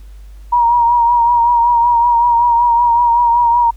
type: tone with vibrato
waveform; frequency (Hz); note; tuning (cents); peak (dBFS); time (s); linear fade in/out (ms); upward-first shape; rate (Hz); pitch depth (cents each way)
sine; 948; A#5; +29; -8; 0.52-3.71; 10; triangle; 5.3; 44
effects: added 50 Hz sine -32 dBFS peak until 3.76 s + pink hiss -53 dBFS RMS until 3.76 s